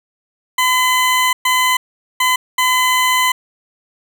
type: tone bursts at uneven times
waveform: 20% pulse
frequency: 1015 Hz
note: B5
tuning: 47 cents sharp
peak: -7 dBFS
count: 4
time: 0.58-1.33 / 1.45-1.77 / 2.2-2.36 / 2.58-3.32 s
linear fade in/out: 5 ms
effects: none